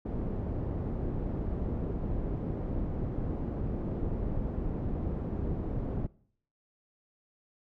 pink low-pass noise, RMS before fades -33 dBFS, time 0.05-6.07 s, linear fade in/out 10 ms, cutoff 400 Hz, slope 12 dB/octave, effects noise-tail reverb RT60 0.6 s tail -21 dB re dry

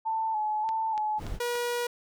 sine tone with vibrato, 871 Hz, A5, 18 cents flat, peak -26 dBFS, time 0.05-1.2 s, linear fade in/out 20 ms, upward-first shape square, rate 1.7 Hz, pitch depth 35 cents each way
click train, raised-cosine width 0.2 ms, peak -24 dBFS, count 4, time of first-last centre 0.69-1.555 s, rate 3.47 Hz
brown noise, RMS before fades -35 dBFS, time 1.17-1.4 s, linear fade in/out 50 ms
sawtooth tone, 481.4 Hz, B4, 44 cents flat, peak -24 dBFS, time 1.4-1.87 s, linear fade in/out 5 ms
effects none

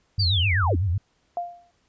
sine tone with vibrato, 92.5 Hz, F#2, in tune, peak -20 dBFS, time 0.18-0.98 s, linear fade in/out 5 ms, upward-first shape sine, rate 7.9 Hz, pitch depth 180 cents each way
sine linear sweep, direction down, 4800 to 180.8 Hz, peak -22 dBFS, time 0.19-0.76 s, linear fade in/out 10 ms
sine tone with exponential decay, 698.5 Hz, F5, in tune, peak -22 dBFS, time 1.37-1.71 s, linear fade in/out 1 ms, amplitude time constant 73 ms
effects pink hiss -67 dBFS RMS until 1.88 s + resampled to 16000 Hz

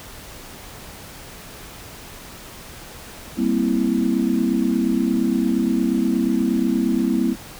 sine chord, C dominant seventh, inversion second, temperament equal, 196 / 233.1 / 261.6 / 329.6 Hz, G3 / Bb3 / C4 / E4, 0 / 0 / 0 / 0 cents, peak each -24 / -21 / -22 / -23 dBFS, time 3.36-7.36 s, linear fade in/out 50 ms, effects pink hiss -39 dBFS RMS until 7.59 s

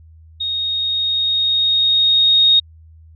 sine tone with level ramp, 3729 Hz, A#7, in tune, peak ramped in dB -19 to -8 dBFS, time 0.4-2.6 s, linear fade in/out 10 ms, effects added 80 Hz sine -41 dBFS peak until 3.15 s

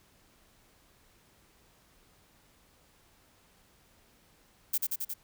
violet noise with echo, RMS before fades -28 dBFS, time 4.73-4.78 s, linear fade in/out 10 ms, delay 90 ms, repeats 4, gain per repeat -2 dB, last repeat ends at 5.14 s, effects pink hiss -64 dBFS RMS until 5.23 s

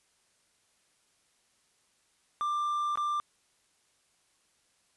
triangle tone with dropouts, 1186 Hz, D6, 17 cents sharp, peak -26 dBFS, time 2.41-3.2 s, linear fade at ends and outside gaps 0 ms, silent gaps 2.956-2.974 s, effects white hiss -70 dBFS RMS until 4.96 s + resampled to 24000 Hz

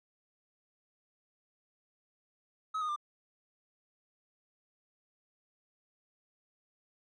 triangle tone with pitch steps, 1278 / 1234.5 / 1192.4 Hz, D#6 / D#6 / D6, +46 / -14 / +26 cents, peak -30 dBFS, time 2.74-2.962 s, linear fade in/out 10 ms, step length 74 ms, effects resampled to 22050 Hz

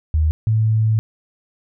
sine tone pair in turn, 77.78 / 110 Hz, D#2 / A2, 0 / 0 cents, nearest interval tritone, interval 600 cents, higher second, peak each -13 dBFS, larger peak neither, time 0.14-0.31 / 0.47-0.99 s, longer second, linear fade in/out 0 ms, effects none

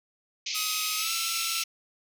white band-pass noise, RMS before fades -33 dBFS, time 0.46-1.64 s, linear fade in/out 5 ms, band 2100 to 6400 Hz, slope 96 dB/octave
5% pulse tone with pitch glide, 1266 to 1339.7 Hz, D#6 to E6, +30 to +28 cents, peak -18 dBFS, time 0.54-1.64 s, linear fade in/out 20 ms, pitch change +98 cents, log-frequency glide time 0.96-1.12 s
effects none

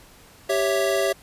square chord, C# diminished, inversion second, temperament equal, 392 / 554.4 / 659.3 Hz, G4 / C#5 / E5, 0 / 0 / 0 cents, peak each -25 dBFS, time 0.49-1.13 s, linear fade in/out 10 ms, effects pink hiss -50 dBFS RMS until 1.22 s + resampled to 32000 Hz

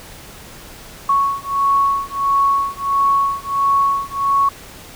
sine beating tone pair, 1108 / 1109.5 Hz, C#6 / C#6, -1 / +1 cents, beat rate 1.5 Hz, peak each -17 dBFS, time 1.09-4.49 s, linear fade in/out 5 ms, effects pink hiss -38 dBFS RMS until 4.95 s

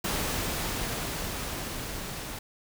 pink noise with level ramp, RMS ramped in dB -29 to -38 dBFS, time 0.04-2.39 s, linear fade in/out 5 ms, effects none

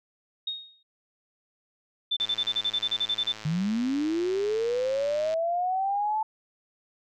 sine tone with exponential decay, 3729 Hz, A#7, in tune, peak -26 dBFS, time 0.47-0.83 s, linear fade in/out 5 ms, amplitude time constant 77 ms
sine tone bursts, 3542 Hz, A7, 11 cents sharp, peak -23 dBFS, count 14, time 2.11-3.325 s, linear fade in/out 10 ms, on 58 ms, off 31 ms
click train, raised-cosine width 0.2 ms, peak -23 dBFS, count 340, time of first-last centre 2.2-5.339 s, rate 108 Hz
sine linear sweep, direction up, 147.3 to 880 Hz, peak -24 dBFS, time 3.45-6.23 s, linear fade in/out 5 ms
effects none

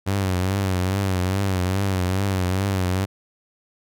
sawtooth tone with vibrato, 94.7 Hz, F#2, 41 cents sharp, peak -16 dBFS, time 0.06-3.06 s, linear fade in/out 20 ms, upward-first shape triangle, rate 2.4 Hz, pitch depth 100 cents each way, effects none

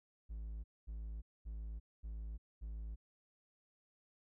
triangle tone bursts, 54.3 Hz, A1, 22 cents flat, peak -40 dBFS, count 5, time 0.29-2.96 s, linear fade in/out 20 ms, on 350 ms, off 230 ms, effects none

